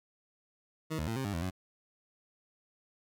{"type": "tone with pitch steps", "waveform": "20% pulse", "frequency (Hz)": [158.4, 77.8, 113, 133.3, 101.3, 83.6, 92.5], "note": ["D#3", "D#2", "A2", "C3", "G#2", "E2", "F#2"], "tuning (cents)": [31, 0, 47, 33, -43, 25, 0], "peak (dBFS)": -28, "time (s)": [0.9, 1.509], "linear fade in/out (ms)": 20, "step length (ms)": 87, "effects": []}